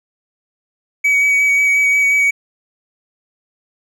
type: tone with vibrato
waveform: triangle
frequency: 2266 Hz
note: C#7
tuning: 37 cents sharp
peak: -9 dBFS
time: 1.04-2.31 s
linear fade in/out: 10 ms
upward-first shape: sine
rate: 5.6 Hz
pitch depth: 14 cents each way
effects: none